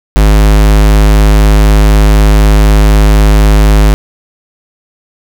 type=tone; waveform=square; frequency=52 Hz; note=G#1; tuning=3 cents sharp; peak=-3 dBFS; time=0.16-3.94 s; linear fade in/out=0 ms; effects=none